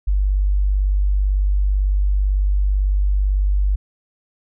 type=tone; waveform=sine; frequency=49 Hz; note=G1; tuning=in tune; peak=-14 dBFS; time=0.07-3.76 s; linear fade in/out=10 ms; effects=none